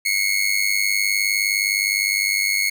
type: tone with amplitude modulation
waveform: sawtooth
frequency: 2177 Hz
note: C#7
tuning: 32 cents flat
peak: -11 dBFS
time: 0.05-2.7 s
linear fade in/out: 10 ms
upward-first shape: sine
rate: 99.6 Hz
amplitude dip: 80%
effects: none